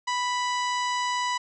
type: harmonic tone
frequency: 987.8 Hz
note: B5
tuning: in tune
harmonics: 1 / 2 / 3 / 4 / 5 / 6 / 7 / 8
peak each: -26 / -32 / -36 / -38 / -40 / -42 / -43 / -44 dBFS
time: 0.07-1.38 s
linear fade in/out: 10 ms
effects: none